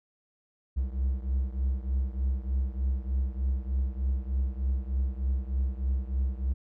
triangle beating tone pair, 64.3 / 67.6 Hz, C2 / C#2, -30 / -43 cents, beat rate 3.3 Hz, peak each -26 / -29 dBFS, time 0.76-6.54 s, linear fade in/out 20 ms, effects none

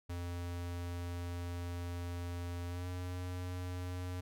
square tone with pitch glide, 87.31 to 90.13 Hz, F2 to F#2, 0 to -45 cents, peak -39 dBFS, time 0.09-4.21 s, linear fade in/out 10 ms, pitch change +55 cents, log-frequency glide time 2.68-2.88 s, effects none

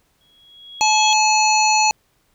sine tone with exponential growth, 3322 Hz, G#7, in tune, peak -18 dBFS, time 0.21-1.13 s, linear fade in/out 0 ms, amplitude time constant 200 ms
harmonic tone, 860 Hz, A5, 40 cents flat, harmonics 1 / 3 / 5 / 7 / 8, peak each -15 / -20 / -22 / -23 / -24 dBFS, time 0.81-1.91 s, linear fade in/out 0 ms
effects pink hiss -63 dBFS RMS until 2.34 s

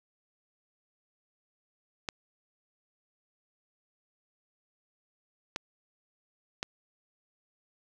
clicks, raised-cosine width 0.2 ms, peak -15 dBFS, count 3, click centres 2.088 / 5.561 / 6.629 s, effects none

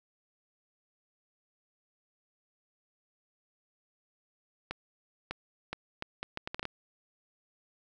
accelerating click train, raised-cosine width 0.3 ms, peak -19 dBFS, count 11, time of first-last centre 4.71-6.654 s, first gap 600 ms, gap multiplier 0.7, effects none

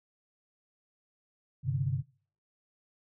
sine chord, G suspended fourth, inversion none, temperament equal, 98 / 130.81 / 146.83 Hz, G2 / C3 / D3, 0 / 0 / 0 cents, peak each -35 / -30 / -33 dBFS, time 1.63-2.03 s, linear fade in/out 50 ms, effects noise-tail reverb RT60 0.5 s tail -26 dB re dry

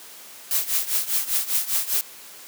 blue noise with tremolo, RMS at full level -20 dBFS, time 0.51-2.01 s, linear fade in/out 0 ms, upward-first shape triangle, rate 5 Hz, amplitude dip 90%, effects white hiss -43 dBFS RMS until 2.47 s + high-pass 200 Hz 12 dB/octave

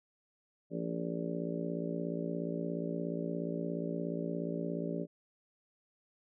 harmonic tone with a mistuned harmonic, 57 Hz, A#1, 38 cents flat, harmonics 3 / 4 / 5 / 6 / 7 / 8 / 9 / 10, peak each -38 / -43 / -40 / -49 / -41 / -45 / -51 / -43 dBFS, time 0.7-5.07 s, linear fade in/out 50 ms, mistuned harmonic 10, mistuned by +33 cents, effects none

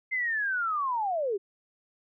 sine linear sweep, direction down, 2093 to 370 Hz, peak -26 dBFS, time 0.11-1.38 s, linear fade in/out 20 ms, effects none

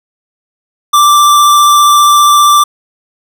square tone with vibrato, 1174.7 Hz, D6, in tune, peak -4 dBFS, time 0.93-2.64 s, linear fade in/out 10 ms, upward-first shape sine, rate 15 Hz, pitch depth 9 cents each way, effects none

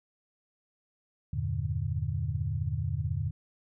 sine chord, E half-diminished seventh, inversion none, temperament equal, 82.41 / 98 / 116.54 / 146.83 Hz, E2 / G2 / Bb2 / D3, 0 / 0 / 0 / 0 cents, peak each -34 dBFS, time 1.33-3.31 s, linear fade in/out 5 ms, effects none

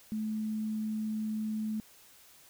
sine tone, 216.4 Hz, A3, 29 cents flat, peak -31 dBFS, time 0.12-1.8 s, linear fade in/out 0 ms, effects white hiss -58 dBFS RMS until 2.49 s

